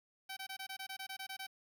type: tone bursts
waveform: 10% pulse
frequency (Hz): 769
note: G5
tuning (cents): -33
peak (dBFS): -34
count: 12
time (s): 0.29-1.469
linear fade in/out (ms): 10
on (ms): 79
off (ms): 21
effects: 11-bit